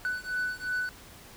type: beating tone pair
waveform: triangle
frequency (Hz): 1491 / 1493.8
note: F#6 / F#6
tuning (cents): +13 / +16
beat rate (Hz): 2.8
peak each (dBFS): -31 / -31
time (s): 0.05-0.89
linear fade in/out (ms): 0
effects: pink hiss -50 dBFS RMS until 1.36 s